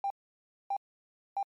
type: tone bursts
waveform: triangle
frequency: 793 Hz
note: G5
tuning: 20 cents sharp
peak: -25 dBFS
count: 3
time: 0.04-1.429 s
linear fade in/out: 2 ms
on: 63 ms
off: 600 ms
effects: tanh soft clip ceiling -26 dBFS + MP3 96 kbps